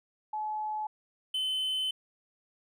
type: tone pair in turn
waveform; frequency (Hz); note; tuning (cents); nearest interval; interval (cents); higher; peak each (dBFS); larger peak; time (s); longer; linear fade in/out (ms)
sine / triangle; 856 / 3050; A5 / G7; -48 / -48; octave + minor seventh; 2200; second; -31 / -27; second; 0.33-0.87 / 1.34-1.91; second; 5
effects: none